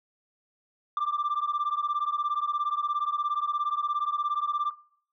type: beating tone pair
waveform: sine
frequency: 1174.7 / 1191.7 Hz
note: D6 / D6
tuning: 0 / +25 cents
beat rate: 17 Hz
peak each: -27 / -26 dBFS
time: 0.97-4.71 s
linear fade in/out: 2 ms
effects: noise-tail reverb RT60 0.6 s tail -21 dB re dry + tanh soft clip ceiling -22 dBFS